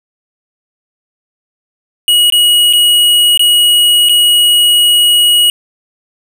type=tone with dropouts; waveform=square; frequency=2904 Hz; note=F#7; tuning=33 cents flat; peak=-6 dBFS; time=2.08-5.5 s; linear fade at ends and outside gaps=1 ms; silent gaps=2.301-2.323 / 2.728-2.734 / 3.375-3.394 / 4.088-4.094 s; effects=none